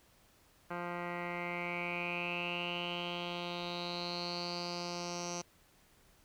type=tone with low-pass filter sweep; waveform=10% pulse; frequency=174.61 Hz; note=F3; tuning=in tune; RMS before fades=-39 dBFS; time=0.7-5.42 s; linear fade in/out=10 ms; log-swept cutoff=1700 to 5900 Hz; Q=8.2; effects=pink hiss -66 dBFS RMS until 6.24 s